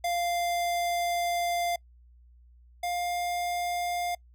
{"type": "tone pair in turn", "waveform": "square", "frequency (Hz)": [696, 704.1], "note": ["F5", "F5"], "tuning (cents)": [-6, 14], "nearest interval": "unison", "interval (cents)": 20, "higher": "second", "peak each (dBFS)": [-27, -29], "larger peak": "first", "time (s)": [[0.04, 1.76], [2.83, 4.15]], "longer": "first", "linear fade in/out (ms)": 5, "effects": ["noise-tail reverb RT60 0.1 s tail -25 dB re dry", "added 60 Hz sine -53 dBFS peak until 4.34 s"]}